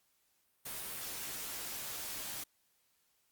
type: noise with comb filter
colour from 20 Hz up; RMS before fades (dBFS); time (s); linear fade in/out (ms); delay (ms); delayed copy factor
white; -42; 0.65-2.44; 10; 12; -0.5
effects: white hiss -75 dBFS RMS until 3.31 s + Opus 48 kbps